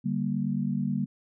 sine chord, G minor, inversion second, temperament just, 147 / 196 / 235.2 Hz, D3 / G3 / Bb3, +2 / 0 / +16 cents, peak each -31 / -29 / -30 dBFS, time 0.04-1.06 s, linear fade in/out 20 ms, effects none

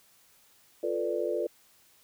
sine chord, B half-diminished seventh, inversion second, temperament equal, 349.2 / 440 / 493.9 / 587.3 Hz, F4 / A4 / B4 / D5, 0 / 0 / 0 / 0 cents, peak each -33 dBFS, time 0.83-1.47 s, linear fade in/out 5 ms, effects white hiss -62 dBFS RMS until 2.03 s

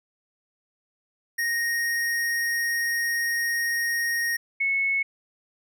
square / sine tone pair in turn, 1864.7 / 2198 Hz, A#6 / C#7, 0 / -15 cents, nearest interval minor third, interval 285 cents, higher second, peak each -24 / -21 dBFS, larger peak second, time 1.38-4.37 / 4.6-5.03 s, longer first, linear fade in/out 10 ms, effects none

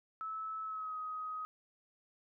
sine tone with pitch glide, 1303 to 1258.6 Hz, E6 to D#6, -20 to +19 cents, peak -38 dBFS, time 0.21-1.45 s, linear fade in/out 0 ms, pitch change -61 cents, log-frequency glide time 0.63-0.97 s, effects none

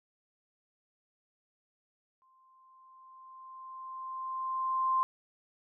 sine tone with exponential growth, 1046.5 Hz, C6, in tune, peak -24 dBFS, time 2.22-5.03 s, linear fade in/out 0 ms, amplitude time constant 610 ms, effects none

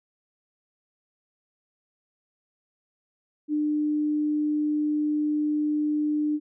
sine tone, 300 Hz, D4, 37 cents sharp, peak -22 dBFS, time 3.48-6.4 s, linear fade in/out 50 ms, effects none

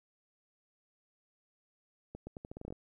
accelerating click train, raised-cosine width 2 ms, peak -30 dBFS, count 11, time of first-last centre 2.15-2.725 s, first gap 120 ms, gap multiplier 0.82, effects 12-bit

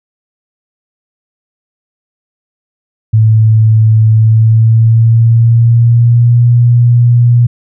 sine tone with pitch glide, 110.1 to 120.06 Hz, A2 to B2, +2 to -48 cents, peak -3 dBFS, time 3.13-7.47 s, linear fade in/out 10 ms, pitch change +150 cents, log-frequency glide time 4.12-6.45 s, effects none

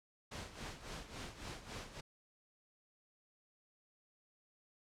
pink noise with tremolo, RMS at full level -45 dBFS, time 0.31-2.01 s, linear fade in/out 10 ms, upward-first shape sine, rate 3.6 Hz, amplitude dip 70%, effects low-pass 7000 Hz 12 dB/octave

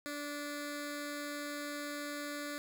10% pulse tone with notch filter, 291 Hz, D4, 16 cents flat, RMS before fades -41 dBFS, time 0.06-2.58 s, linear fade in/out 0 ms, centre 880 Hz, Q 1.7, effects none

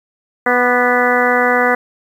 harmonic tone with a mistuned harmonic, 246.9 Hz, B3, in tune, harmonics 1 / 2 / 3 / 4 / 5 / 6 / 7 / 8, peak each -21 / -16 / -18 / -22 / -20 / -19 / -20 / -19 dBFS, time 0.46-1.75 s, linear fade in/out 5 ms, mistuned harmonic 5, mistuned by -30 cents, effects 7-bit

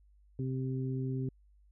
harmonic tone, 130.81 Hz, C3, in tune, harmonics 1 / 2 / 3, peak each -33 / -38 / -42 dBFS, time 0.39-1.29 s, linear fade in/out 2 ms, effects added 50 Hz sine -60 dBFS peak until 1.71 s

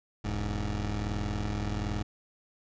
20% pulse tone pair together, 41.2 / 103.83 Hz, E1 / G#2, 0 / 0 cents, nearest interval octave + major third, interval 1600 cents, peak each -28 dBFS, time 0.24-2.03 s, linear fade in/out 10 ms, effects resampled to 16000 Hz

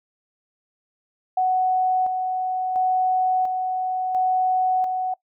sine tone with tremolo, 743 Hz, F#5, 7 cents sharp, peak -17 dBFS, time 1.37-5.14 s, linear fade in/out 5 ms, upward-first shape square, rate 0.72 Hz, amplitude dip 40%, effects noise-tail reverb RT60 0.1 s tail -21 dB re dry

